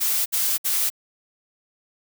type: noise bursts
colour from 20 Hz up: blue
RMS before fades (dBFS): -22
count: 3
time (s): 0-0.902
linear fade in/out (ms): 20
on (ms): 260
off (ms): 61
effects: none